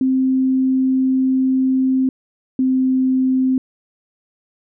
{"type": "tone pair in turn", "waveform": "sine", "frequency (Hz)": [261.6, 259.9], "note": ["C4", "C4"], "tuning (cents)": [0, -11], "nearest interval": "unison", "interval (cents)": 11, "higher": "first", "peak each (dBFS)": -13, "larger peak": "neither", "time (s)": [[0.01, 2.09], [2.59, 3.58]], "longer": "first", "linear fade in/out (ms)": 2, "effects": []}